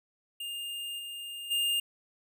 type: tone with level steps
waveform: square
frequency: 2816 Hz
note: F7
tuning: 14 cents sharp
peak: -36 / -39 / -27 dBFS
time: 0.4-1.8 s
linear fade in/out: 5 ms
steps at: 0.98 / 1.5 s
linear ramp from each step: 20 ms
effects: none